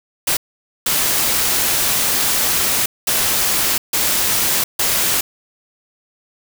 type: noise bursts at uneven times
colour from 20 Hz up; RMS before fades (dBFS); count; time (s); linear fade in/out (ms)
white; -17; 5; 0.27-0.37 / 0.86-2.86 / 3.07-3.78 / 3.93-4.64 / 4.79-5.21; 5
effects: none